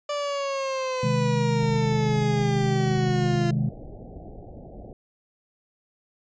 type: exponential sweep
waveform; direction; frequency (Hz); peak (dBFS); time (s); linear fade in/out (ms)
30% pulse; down; 587.3 to 343.6; -23; 0.09-3.51; 5
type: chord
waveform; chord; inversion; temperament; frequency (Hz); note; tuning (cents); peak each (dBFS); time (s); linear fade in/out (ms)
sine; Ab major; first; just; 129.78 / 155.74 / 207.7; C3 / Eb3 / Ab3; -14 / +2 / 0; -24 / -26 / -27; 1.03-3.69; 5
type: low-pass noise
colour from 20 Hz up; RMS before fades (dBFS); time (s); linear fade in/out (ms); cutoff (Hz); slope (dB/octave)
pink; -41; 1.59-4.93; 2; 770; 96
effects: resampled to 16000 Hz